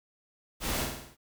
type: noise with echo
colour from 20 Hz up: pink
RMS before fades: -32 dBFS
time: 0.6-0.87 s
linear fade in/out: 50 ms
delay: 50 ms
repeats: 6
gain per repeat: -4 dB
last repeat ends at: 1.17 s
effects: none

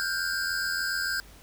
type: tone cluster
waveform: square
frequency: 1405 / 1488 / 1575 / 5040 Hz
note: F6 / F#6 / G6 / D#8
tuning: +10 / +9 / +8 / +21 cents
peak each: -38 / -36 / -30 / -35 dBFS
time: 0-1.2 s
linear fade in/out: 0 ms
effects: added 50 Hz sine -53 dBFS peak until 1.42 s + pink hiss -53 dBFS RMS until 1.42 s

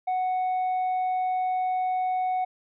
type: tone with tanh clipping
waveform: triangle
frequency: 740 Hz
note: F#5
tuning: in tune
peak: -24 dBFS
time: 0.07-2.45 s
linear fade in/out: 10 ms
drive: 7 dB
effects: none

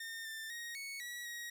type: tone with pitch steps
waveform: sawtooth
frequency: 1822 / 1784 / 1876 / 2215 / 1930 / 1895 Hz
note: A#6 / A6 / A#6 / C#7 / B6 / A#6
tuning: -40 / +23 / +11 / -2 / -40 / +28 cents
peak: -39 dBFS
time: 0-1.5 s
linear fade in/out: 5 ms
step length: 250 ms
effects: none

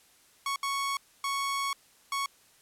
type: tone bursts at uneven times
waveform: sawtooth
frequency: 1108.7 Hz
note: C#6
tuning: in tune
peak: -25 dBFS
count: 4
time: 0.46-0.56 / 0.63-0.97 / 1.24-1.73 / 2.12-2.26 s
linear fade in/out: 2 ms
effects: white hiss -61 dBFS RMS until 2.61 s + low-pass 12000 Hz 12 dB/octave

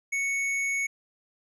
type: tone with hard clipping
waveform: sine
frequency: 2217 Hz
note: C#7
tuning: in tune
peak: -27 dBFS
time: 0.12-0.87 s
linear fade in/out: 10 ms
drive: 14 dB
effects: low-pass 10000 Hz 12 dB/octave

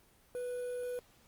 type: tone with quantisation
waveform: triangle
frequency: 493.2 Hz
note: B4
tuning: 2 cents flat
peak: -34 dBFS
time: 0.35-0.99 s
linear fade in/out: 0 ms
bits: 9
effects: pink hiss -65 dBFS RMS until 1.27 s + Opus 24 kbps

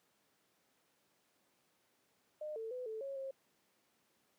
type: tone with pitch steps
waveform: sine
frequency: 608 / 447 / 503 / 439.4 / 549 / 537 Hz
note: D#5 / A4 / B4 / A4 / C#5 / C5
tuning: -40 / +27 / +32 / -2 / -17 / +45 cents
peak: -40 dBFS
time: 2.41-3.31 s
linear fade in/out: 5 ms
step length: 150 ms
effects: pink hiss -75 dBFS RMS until 4.38 s + high-pass 200 Hz 12 dB/octave

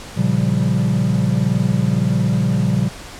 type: chord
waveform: triangle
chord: G half-diminished seventh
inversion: first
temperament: equal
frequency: 116.54 / 138.59 / 174.61 / 196 Hz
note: Bb2 / Db3 / F3 / G3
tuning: 0 / 0 / 0 / 0 cents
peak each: -18 dBFS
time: 0.16-2.89 s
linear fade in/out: 20 ms
effects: pink hiss -35 dBFS RMS until 3.19 s + low-pass 9000 Hz 12 dB/octave

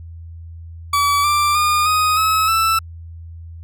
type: tone with pitch steps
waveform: 40% pulse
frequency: 1146 / 1179.6 / 1214.1 / 1249.7 / 1286.3 / 1324 Hz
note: D6 / D6 / D#6 / D#6 / E6 / E6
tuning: -43 / +7 / -43 / +7 / -43 / +7 cents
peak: -13 dBFS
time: 0.93-2.79 s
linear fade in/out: 5 ms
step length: 310 ms
effects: added 83 Hz sine -32 dBFS peak until 3.63 s

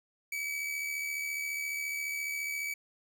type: tone with amplitude modulation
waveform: 45% pulse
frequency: 2285 Hz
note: D7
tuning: 48 cents flat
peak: -31 dBFS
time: 0.32-2.74 s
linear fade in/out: 5 ms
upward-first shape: sine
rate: 74.5 Hz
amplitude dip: 45%
effects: none

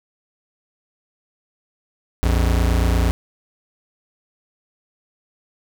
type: tone pair together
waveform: square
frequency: 57.53 / 86.2 Hz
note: A#1 / F2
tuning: -22 / -22 cents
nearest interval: perfect fifth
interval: 700 cents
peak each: -17 / -21 dBFS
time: 2.23-3.11 s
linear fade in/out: 0 ms
effects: none

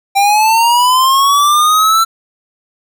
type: linear sweep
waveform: square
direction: up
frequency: 785 to 1344 Hz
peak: -8 dBFS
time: 0.15-2.05 s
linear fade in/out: 20 ms
effects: none

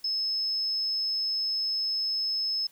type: tone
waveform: sine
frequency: 5200 Hz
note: E8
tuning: 24 cents flat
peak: -26 dBFS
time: 0.04-2.67 s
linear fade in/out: 5 ms
effects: white hiss -59 dBFS RMS until 2.71 s

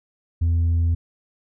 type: tone with tanh clipping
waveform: triangle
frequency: 83.8 Hz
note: E2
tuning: 29 cents sharp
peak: -17 dBFS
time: 0.41-0.95 s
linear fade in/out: 10 ms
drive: 7 dB
effects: none

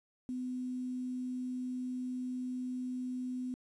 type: tone with quantisation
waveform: sine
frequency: 252.3 Hz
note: B3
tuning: 37 cents sharp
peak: -35 dBFS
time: 0.29-3.54 s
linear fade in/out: 0 ms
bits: 10
effects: resampled to 24000 Hz

